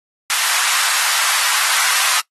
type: high-pass noise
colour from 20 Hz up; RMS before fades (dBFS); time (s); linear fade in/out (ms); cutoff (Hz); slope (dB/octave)
pink; -17; 0.3-2.2; 0; 1000; 24
effects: noise-tail reverb RT60 0.1 s tail -20 dB re dry + AAC 32 kbps